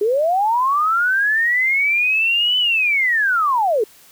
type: linear two-way sweep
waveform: sine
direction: up then down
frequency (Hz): 396 to 3020 to 396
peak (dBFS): -14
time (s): 0.01-3.84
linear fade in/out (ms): 5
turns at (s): 2.58
effects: white hiss -48 dBFS RMS until 4.11 s